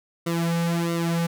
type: tone with flanger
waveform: sawtooth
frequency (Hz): 168.7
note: E3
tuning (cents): +40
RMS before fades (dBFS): -24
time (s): 0.26-1.27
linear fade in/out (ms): 10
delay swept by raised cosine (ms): 1.2 to 3.1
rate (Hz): 1.5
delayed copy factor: -0.9
effects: none